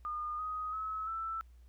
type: tone with pitch steps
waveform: sine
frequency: 1218 / 1253 / 1288.9 / 1325.9 Hz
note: D#6 / D#6 / E6 / E6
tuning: -37 / +12 / -39 / +10 cents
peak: -35 dBFS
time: 0.05-1.41 s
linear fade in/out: 0 ms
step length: 340 ms
effects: added 60 Hz sine -54 dBFS peak until 1.68 s + pink hiss -75 dBFS RMS until 1.68 s